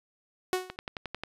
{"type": "tone with exponential decay", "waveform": "sawtooth", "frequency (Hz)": 368.9, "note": "F#4", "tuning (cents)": -5, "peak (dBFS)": -19, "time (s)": [0.53, 0.76], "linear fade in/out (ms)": 0, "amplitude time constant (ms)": 50}
{"type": "click train", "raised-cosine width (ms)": 0.3, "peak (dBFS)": -19, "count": 7, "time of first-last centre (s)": [0.7, 1.236], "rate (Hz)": 11.2}
{"effects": ["resampled to 32000 Hz"]}